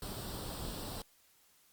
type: noise with comb filter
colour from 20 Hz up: pink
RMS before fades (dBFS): -42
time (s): 0.02-1.02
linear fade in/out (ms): 2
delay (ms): 0.23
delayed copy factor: +0.65
effects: white hiss -67 dBFS RMS until 1.72 s + Opus 48 kbps